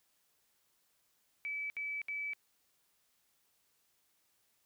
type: tone bursts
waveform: sine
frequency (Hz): 2300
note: D7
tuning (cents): -37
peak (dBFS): -36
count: 3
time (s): 1.45-2.334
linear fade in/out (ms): 0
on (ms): 250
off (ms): 67
effects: white hiss -75 dBFS RMS until 4.65 s